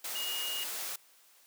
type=tone in noise; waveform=sine; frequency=2865 Hz; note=F7; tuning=44 cents sharp; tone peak=-35 dBFS; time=0.15-0.64 s; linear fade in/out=5 ms; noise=white; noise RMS=-38 dBFS; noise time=0.04-0.96 s; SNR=0 dB; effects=white hiss -62 dBFS RMS until 1.46 s + high-pass 400 Hz 12 dB/octave